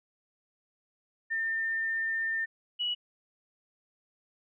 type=tone pair in turn; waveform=sine; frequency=1804 / 2930 Hz; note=A6 / F#7; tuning=+43 / -18 cents; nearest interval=minor sixth; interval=839 cents; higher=second; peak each=-28 dBFS; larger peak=neither; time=1.3-2.46 / 2.79-2.95 s; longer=first; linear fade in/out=20 ms; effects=none